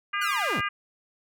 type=harmonic tone; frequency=404 Hz; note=G#4; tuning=48 cents flat; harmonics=3 / 4 / 5 / 6 / 7; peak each=-29 / -31 / -33 / -35 / -36 dBFS; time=0.13-0.69 s; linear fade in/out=10 ms
type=linear sweep; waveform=sawtooth; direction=down; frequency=1531 to 63.3 Hz; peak=-25 dBFS; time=0.21-0.61 s; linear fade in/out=10 ms
effects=none